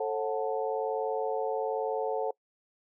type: harmonic tone with a mistuned harmonic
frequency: 146.7 Hz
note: D3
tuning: 2 cents flat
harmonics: 3 / 4 / 5 / 6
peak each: -31 / -33 / -35 / -37 dBFS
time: 0-2.31 s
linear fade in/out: 5 ms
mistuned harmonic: 4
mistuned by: -140 cents
effects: noise-tail reverb RT60 0.1 s tail -24 dB re dry